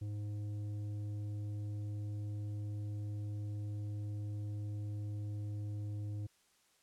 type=tone with tanh clipping; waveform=sine; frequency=103.83 Hz; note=G#2; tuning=in tune; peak=-39 dBFS; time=0.01-6.27 s; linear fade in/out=10 ms; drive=8 dB; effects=white hiss -71 dBFS RMS until 6.82 s + low-pass 10000 Hz 12 dB/octave